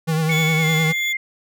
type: tone with vibrato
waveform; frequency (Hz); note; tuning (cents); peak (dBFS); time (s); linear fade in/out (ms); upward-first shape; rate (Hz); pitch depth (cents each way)
square; 159.1; D#3; +39; -18; 0.07-0.93; 20; triangle; 9.8; 54
type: tone with pitch glide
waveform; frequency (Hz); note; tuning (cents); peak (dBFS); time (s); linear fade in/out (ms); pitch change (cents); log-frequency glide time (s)
sine; 2214 to 2104; C#7 to C7; -3 to +9; -20; 0.29-1.17; 5; -88; 0.6-0.65
type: tone with tremolo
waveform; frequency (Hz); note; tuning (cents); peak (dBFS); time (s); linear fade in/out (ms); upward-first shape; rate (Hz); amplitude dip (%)
35% pulse; 3438; A7; -41; -22; 0.31-1.13; 10; triangle; 2.9; 55
effects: none